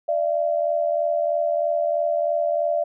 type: tone pair together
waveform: sine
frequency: 593 / 676.1 Hz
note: D5 / E5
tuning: +17 / +44 cents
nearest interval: major second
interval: 227 cents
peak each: -22 dBFS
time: 0.08-2.84 s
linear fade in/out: 10 ms
effects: none